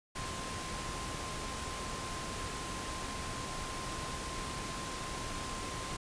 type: tone in noise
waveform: sine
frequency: 1046.5 Hz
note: C6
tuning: in tune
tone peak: -44 dBFS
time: 0.15-5.97 s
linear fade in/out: 10 ms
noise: pink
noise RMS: -40 dBFS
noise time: 0.15-5.97 s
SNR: -7 dB
effects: resampled to 22050 Hz